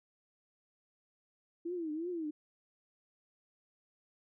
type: tone with vibrato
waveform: sine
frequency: 329.6 Hz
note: E4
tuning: in tune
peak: -35 dBFS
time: 1.65-2.31 s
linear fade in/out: 10 ms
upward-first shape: triangle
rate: 2.8 Hz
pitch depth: 180 cents each way
effects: none